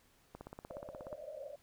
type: click train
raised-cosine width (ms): 1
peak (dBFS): -32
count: 14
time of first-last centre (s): 0.35-1.128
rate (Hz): 16.7
type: band-pass noise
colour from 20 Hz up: pink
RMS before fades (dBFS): -48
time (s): 0.7-1.56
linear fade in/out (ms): 5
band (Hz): 540 to 630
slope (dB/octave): 96
effects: pink hiss -69 dBFS RMS until 1.62 s